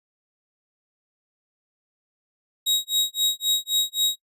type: tone with tremolo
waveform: sawtooth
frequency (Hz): 3800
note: A#7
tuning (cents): +33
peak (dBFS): -15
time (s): 2.66-4.16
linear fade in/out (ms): 10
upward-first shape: sine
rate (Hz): 3.8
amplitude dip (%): 100
effects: noise-tail reverb RT60 0.1 s tail -20 dB re dry + resampled to 32000 Hz